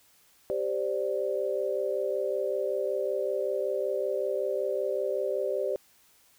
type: chord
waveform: sine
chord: G suspended fourth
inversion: none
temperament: just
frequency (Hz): 392 / 522.7 / 588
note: G4 / C5 / D5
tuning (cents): 0 / -2 / +2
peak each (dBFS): -31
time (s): 0.5-5.76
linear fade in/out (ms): 0
effects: white hiss -62 dBFS RMS until 6.38 s